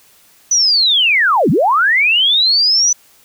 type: linear two-way sweep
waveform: sine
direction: down then up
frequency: 6030 to 128.8 to 6030 Hz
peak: -9 dBFS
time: 0.51-2.93 s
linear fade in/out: 5 ms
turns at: 1.5 s
effects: white hiss -49 dBFS RMS until 3.24 s